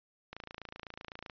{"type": "click train", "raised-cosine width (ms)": 0.3, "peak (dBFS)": -27, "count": 28, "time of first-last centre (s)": [0.33, 1.298], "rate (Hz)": 27.9, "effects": ["resampled to 11025 Hz"]}